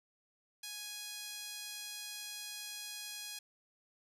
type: tone with high-pass filter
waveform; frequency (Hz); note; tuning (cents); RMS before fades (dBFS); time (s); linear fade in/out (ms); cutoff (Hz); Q
sawtooth; 830.6; G#5; 0; -45; 0.63-3.39; 5; 3600; 0.94
effects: resampled to 32000 Hz + 12-bit